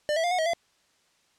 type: tone with pitch steps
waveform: square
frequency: 598 / 653 / 702 / 729 / 638 / 680 Hz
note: D5 / E5 / F5 / F#5 / D#5 / F5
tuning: +31 / -17 / +9 / -26 / +43 / -46 cents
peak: -24 dBFS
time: 0.09-0.534 s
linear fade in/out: 0 ms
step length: 74 ms
effects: white hiss -66 dBFS RMS until 1.38 s + low-pass 7000 Hz 12 dB/octave